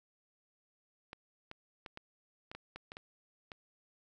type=clicks; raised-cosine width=0.3 ms; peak=-29 dBFS; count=10; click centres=1.131 / 1.514 / 1.862 / 1.974 / 2.515 / 2.55 / 2.76 / 2.919 / 2.969 / 3.518 s; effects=none